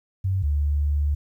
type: tone pair in turn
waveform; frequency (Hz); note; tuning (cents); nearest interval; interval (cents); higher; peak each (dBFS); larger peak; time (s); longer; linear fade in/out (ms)
sine; 95 / 72.86; F#2 / D2; +46 / -13; perfect fourth; 459; first; -20 / -19; second; 0.24-0.43 / 0.43-1.15; second; 10
effects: 10-bit